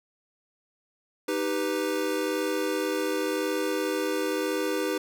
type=chord; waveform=square; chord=Eb augmented; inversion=none; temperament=equal; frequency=311.1 / 392 / 493.9 Hz; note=Eb4 / G4 / B4; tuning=0 / 0 / 0 cents; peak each=-31 dBFS; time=1.28-4.98 s; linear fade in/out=5 ms; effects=none